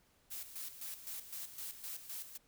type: noise with tremolo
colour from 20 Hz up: blue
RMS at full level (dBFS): -44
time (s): 0.3-2.38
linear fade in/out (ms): 20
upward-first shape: square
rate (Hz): 3.9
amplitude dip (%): 65
effects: pink hiss -71 dBFS RMS until 2.47 s